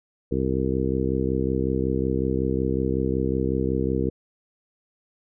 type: harmonic tone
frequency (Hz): 65.41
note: C2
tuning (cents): 0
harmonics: 1 / 2 / 3 / 4 / 5 / 6 / 7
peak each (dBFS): -29 / -29 / -29 / -29 / -29 / -29 / -29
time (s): 0.31-4.1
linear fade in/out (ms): 10
effects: none